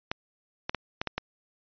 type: clicks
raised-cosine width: 0.3 ms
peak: -13 dBFS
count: 6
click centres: 0.115 / 0.695 / 0.747 / 1.015 / 1.073 / 1.18 s
effects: resampled to 11025 Hz